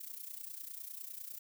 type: noise with amplitude modulation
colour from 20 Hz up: violet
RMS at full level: -43 dBFS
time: 0-1.39 s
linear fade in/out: 10 ms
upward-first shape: sine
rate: 29.9 Hz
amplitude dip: 75%
effects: none

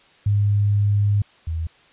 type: tone pair in turn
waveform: sine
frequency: 102.4 / 81.27 Hz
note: G#2 / E2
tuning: -24 / -24 cents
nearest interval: major third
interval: 400 cents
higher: first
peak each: -15 / -22 dBFS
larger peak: first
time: 0.26-1.22 / 1.47-1.67 s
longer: first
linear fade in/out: 5 ms
effects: white hiss -53 dBFS RMS until 1.92 s + resampled to 8000 Hz

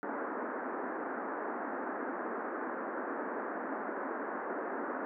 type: band-pass noise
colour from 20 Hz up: pink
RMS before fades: -38 dBFS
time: 0.03-5.05 s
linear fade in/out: 0 ms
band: 240 to 1700 Hz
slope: 48 dB/octave
effects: none

